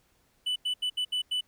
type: tone bursts at uneven times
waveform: triangle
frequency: 2984 Hz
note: F#7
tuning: 14 cents sharp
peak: -25 dBFS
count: 6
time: 0.46-0.56 / 0.65-0.74 / 0.82-0.9 / 0.97-1.05 / 1.12-1.22 / 1.31-1.41 s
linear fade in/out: 10 ms
effects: pink hiss -68 dBFS RMS until 1.47 s